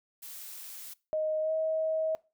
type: noise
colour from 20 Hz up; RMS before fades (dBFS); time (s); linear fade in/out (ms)
blue; -44; 0.22-0.94; 10
type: tone with pitch glide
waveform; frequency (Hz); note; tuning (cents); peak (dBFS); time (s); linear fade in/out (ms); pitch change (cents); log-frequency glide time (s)
sine; 623 to 635.7; D#5 to D#5; +2 to +37; -27; 1.13-2.15; 0; +35; 1.41-1.52
effects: noise-tail reverb RT60 0.3 s tail -22 dB re dry